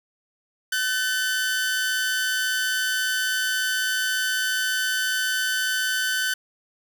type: tone pair together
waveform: sawtooth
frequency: 1518.2 / 1760 Hz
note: F#6 / A6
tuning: +44 / 0 cents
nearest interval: minor third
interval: 256 cents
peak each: -19 / -28 dBFS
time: 0.72-6.34 s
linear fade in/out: 5 ms
effects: none